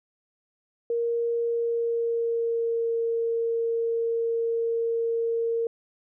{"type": "tone with pitch glide", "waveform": "sine", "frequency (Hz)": [467.9, 460.7], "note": ["A#4", "A#4"], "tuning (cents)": [6, -20], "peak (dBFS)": -23, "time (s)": [0.9, 5.67], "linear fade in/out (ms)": 2, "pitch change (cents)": -26, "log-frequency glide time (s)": [1.34, 2.93], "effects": []}